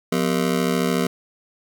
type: ring-modulated tone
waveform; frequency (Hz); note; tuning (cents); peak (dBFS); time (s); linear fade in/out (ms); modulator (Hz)
25% pulse; 213.9; A3; -49; -12; 0.12-1.07; 5; 36.8
effects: none